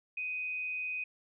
sine tone with amplitude modulation, 2500 Hz, D#7, 8 cents sharp, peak -32 dBFS, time 0.17-1.04 s, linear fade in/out 5 ms, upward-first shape sine, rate 165 Hz, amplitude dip 35%, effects none

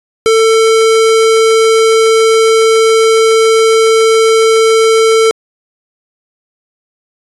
square tone, 446.4 Hz, A4, 25 cents sharp, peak -6 dBFS, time 0.26-5.31 s, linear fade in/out 0 ms, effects resampled to 24000 Hz

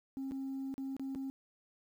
sine tone with dropouts, 269 Hz, C4, 48 cents sharp, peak -35 dBFS, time 0.17-1.3 s, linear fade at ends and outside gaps 0 ms, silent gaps 0.311-0.319 / 0.741-0.78 / 0.966-0.996 / 1.149-1.157 s, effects tanh soft clip ceiling -35 dBFS + 11-bit

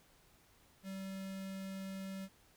square tone with notch filter, 192.5 Hz, G3, 31 cents flat, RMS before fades -44 dBFS, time 0.83-2.29 s, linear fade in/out 50 ms, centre 880 Hz, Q 2, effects pink hiss -67 dBFS RMS until 2.56 s

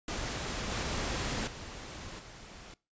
pink noise with level steps, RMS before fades -36 / -34 / -44 / -49 dBFS, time 0.08-2.74 s, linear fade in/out 2 ms, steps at 0.71 / 1.47 / 2.19 s, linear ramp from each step 5 ms, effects noise-tail reverb RT60 0.3 s tail -22 dB re dry + resampled to 16000 Hz

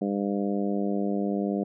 harmonic tone, 100.6 Hz, G2, 45 cents sharp, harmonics 2 / 3 / 4 / 5 / 6 / 7, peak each -27 / -31 / -33 / -35 / -37 / -38 dBFS, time 0.01-1.64 s, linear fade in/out 10 ms, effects none

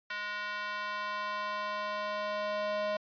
square tone with high-pass filter sweep, 207.7 Hz, G#3, in tune, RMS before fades -35 dBFS, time 0.1-2.97 s, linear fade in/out 5 ms, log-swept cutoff 1500 to 600 Hz, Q 2.2, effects resampled to 11025 Hz

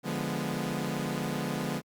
sawtooth chord, D diminished seventh, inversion none, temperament equal, 146.83 / 174.61 / 207.7 / 246.9 Hz, D3 / F3 / Ab3 / Cb4, 0 / 0 / 0 / 0 cents, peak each -32 dBFS, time 0.03-1.82 s, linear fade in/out 50 ms, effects Opus 48 kbps

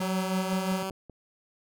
square tone with tremolo, 185 Hz, F#3, in tune, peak -28 dBFS, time 0-0.83 s, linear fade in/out 5 ms, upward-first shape sine, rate 6 Hz, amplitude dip 25%
10% pulse tone with pitch glide, 189.7 to 191.02 Hz, F#3 to G3, +43 to -45 cents, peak -23 dBFS, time 0.01-0.9 s, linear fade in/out 2 ms, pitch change +12 cents, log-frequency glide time 0.45-0.51 s
click train, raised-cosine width 2 ms, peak -32 dBFS, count 4, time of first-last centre 0.53-1.097 s, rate 5.29 Hz
effects none

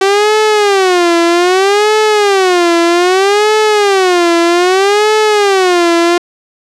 sawtooth tone with vibrato, 382.1 Hz, G4, 44 cents flat, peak -3 dBFS, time 0.01-6.18 s, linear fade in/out 5 ms, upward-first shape sine, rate 0.63 Hz, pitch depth 210 cents each way, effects low-pass 7000 Hz 12 dB/octave

